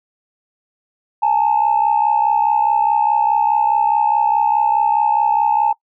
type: tone pair together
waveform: sine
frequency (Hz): 836.2 / 901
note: G#5 / A5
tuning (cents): +12 / +41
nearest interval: minor second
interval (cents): 129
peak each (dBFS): -14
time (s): 1.22-5.73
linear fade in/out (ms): 10
effects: noise-tail reverb RT60 0.1 s tail -22 dB re dry + tanh soft clip ceiling -6 dBFS